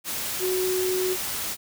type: tone in noise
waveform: sine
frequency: 370 Hz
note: F#4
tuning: in tune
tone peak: -23 dBFS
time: 0.39-1.17 s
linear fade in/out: 50 ms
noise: white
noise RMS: -30 dBFS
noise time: 0.04-1.57 s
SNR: +4 dB
effects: none